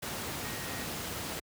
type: tone in noise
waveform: sine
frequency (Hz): 1873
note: A#6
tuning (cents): +8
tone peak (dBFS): -46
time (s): 0.43-0.84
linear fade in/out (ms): 10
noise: pink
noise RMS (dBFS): -37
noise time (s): 0.02-1.4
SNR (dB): -12
effects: high-pass 80 Hz 12 dB/octave